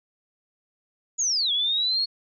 sine linear two-way sweep, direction down then up, 6910 to 3299 to 4369 Hz, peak -21 dBFS, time 1.18-2.06 s, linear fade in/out 20 ms, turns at 1.52 s, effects none

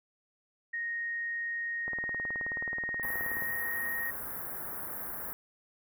sine tone, 1864.7 Hz, A#6, in tune, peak -32 dBFS, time 0.73-4.11 s, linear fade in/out 10 ms
click train, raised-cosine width 1 ms, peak -28 dBFS, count 30, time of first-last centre 1.88-3.423 s, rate 18.8 Hz
white band-stop noise, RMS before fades -39 dBFS, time 3.03-5.33 s, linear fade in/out 0 ms, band 1800 to 11000 Hz, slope 48 dB/octave
effects none

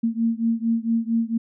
sine beating tone pair, 227 / 231.4 Hz, A#3 / A#3, -46 / -13 cents, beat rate 4.4 Hz, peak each -22 / -23 dBFS, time 0.03-1.38 s, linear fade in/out 10 ms, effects none

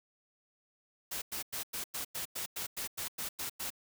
white noise bursts, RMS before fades -38 dBFS, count 13, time 1.11-3.704 s, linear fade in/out 10 ms, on 110 ms, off 97 ms, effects none

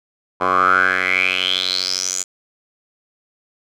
10% pulse tone with band-pass filter sweep, 92.5 Hz, F#2, in tune, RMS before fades -18 dBFS, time 0.4-2.24 s, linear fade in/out 20 ms, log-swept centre 960 to 7200 Hz, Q 7.8, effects none

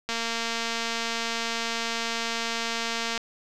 click train, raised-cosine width 0.2 ms, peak -12 dBFS, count 711, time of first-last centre 0.09-3.177 s, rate 230 Hz, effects none

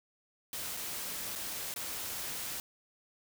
white noise with dropouts, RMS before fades -39 dBFS, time 0.53-2.6 s, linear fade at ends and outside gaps 1 ms, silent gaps 0.768-0.772 / 1.354-1.358 / 1.74-1.761 s, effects none

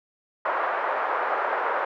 white band-pass noise, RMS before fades -26 dBFS, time 0.45-1.85 s, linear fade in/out 5 ms, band 490 to 1400 Hz, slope 24 dB/octave, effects none

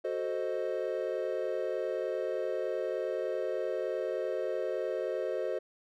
triangle chord, F# diminished seventh, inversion none, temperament equal, 370 / 440 / 523.3 / 622.3 Hz, F#4 / A4 / C5 / Eb5, 0 / 0 / 0 / 0 cents, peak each -35 / -35 / -33 / -35 dBFS, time 0.04-5.59 s, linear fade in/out 10 ms, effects none

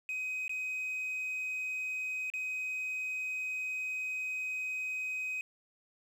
sine tone with dropouts, 2519 Hz, D#7, 21 cents sharp, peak -31 dBFS, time 0.09-5.41 s, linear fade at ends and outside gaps 1 ms, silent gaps 0.48-0.494 / 2.301-2.337 s, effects tanh soft clip ceiling -33 dBFS + 10-bit

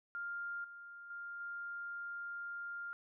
sine tone with level steps, 1400 Hz, F6, 4 cents sharp, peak -39 / -49 / -43 / -41 dBFS, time 0.15-2.93 s, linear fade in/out 0 ms, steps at 0.64 / 1.1 / 1.4 s, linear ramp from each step 5 ms, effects none

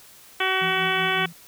harmonic tone, 377.6 Hz, F#4, 35 cents sharp, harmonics 1 / 2 / 3 / 4 / 5 / 6 / 7 / 8 / 9, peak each -29 / -29 / -29 / -27 / -29 / -28 / -32 / -30 / -32 dBFS, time 0.4-1.26 s, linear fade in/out 5 ms
sine tone with tremolo, 169.7 Hz, F3, 49 cents flat, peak -30 dBFS, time 0.61-1.33 s, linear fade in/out 10 ms, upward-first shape sine, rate 5.3 Hz, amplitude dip 70%
effects white hiss -49 dBFS RMS until 1.47 s

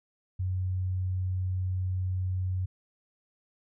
sine tone, 92.5 Hz, F#2, in tune, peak -27 dBFS, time 0.39-2.66 s, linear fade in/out 10 ms, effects none

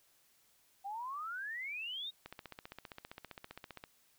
sine exponential sweep, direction up, 770 to 3815 Hz, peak -39 dBFS, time 0.84-2.11 s, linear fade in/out 20 ms
click train, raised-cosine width 0.3 ms, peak -30 dBFS, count 25, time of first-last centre 2.26-3.839 s, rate 15.2 Hz
effects white hiss -70 dBFS RMS until 4.18 s

